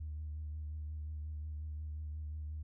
sine tone with vibrato, 76.3 Hz, D#2, 33 cents flat, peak -38 dBFS, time 0-2.63 s, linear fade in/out 10 ms, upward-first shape triangle, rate 5.6 Hz, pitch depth 37 cents each way, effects tanh soft clip ceiling -35 dBFS

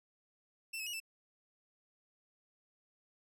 sawtooth tone with pitch steps, 2676 / 2575 / 2891 / 2649 Hz, E7 / E7 / F#7 / E7, +25 / -41 / -41 / +8 cents, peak -36 dBFS, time 0.73-1.002 s, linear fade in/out 10 ms, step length 68 ms, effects none

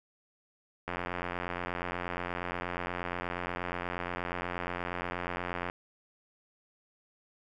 click train, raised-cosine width 0.5 ms, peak -19 dBFS, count 427, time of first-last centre 0.88-5.699 s, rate 88.4 Hz, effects none

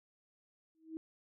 sine tone with exponential growth, 320.5 Hz, E4, 49 cents flat, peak -36 dBFS, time 0.75-0.97 s, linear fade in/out 0 ms, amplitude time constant 46 ms, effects none

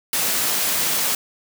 white high-pass noise, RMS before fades -21 dBFS, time 0.13-1.15 s, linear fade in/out 2 ms, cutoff 140 Hz, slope 12 dB/octave, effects none

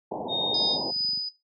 white low-pass noise, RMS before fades -32 dBFS, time 0.11-0.91 s, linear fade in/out 10 ms, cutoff 930 Hz, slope 96 dB/octave
sine tone, 3700 Hz, A#7, 14 cents flat, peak -25 dBFS, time 0.28-0.78 s, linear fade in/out 50 ms
click train, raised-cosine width 5 ms, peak -30 dBFS, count 20, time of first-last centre 0.37-1.175 s, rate 23.6 Hz
sine tone with tremolo, 4978 Hz, D#8, in tune, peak -22 dBFS, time 0.54-1.29 s, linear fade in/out 5 ms, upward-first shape sine, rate 2.4 Hz, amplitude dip 50%
effects noise-tail reverb RT60 0.2 s tail -17 dB re dry + high-pass 200 Hz 12 dB/octave

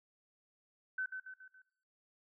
sine tone with echo, 1521 Hz, F#6, 47 cents sharp, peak -34 dBFS, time 0.98-1.06 s, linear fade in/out 5 ms, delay 140 ms, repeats 4, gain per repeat -6 dB, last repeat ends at 1.62 s, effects noise-tail reverb RT60 0.6 s tail -17 dB re dry

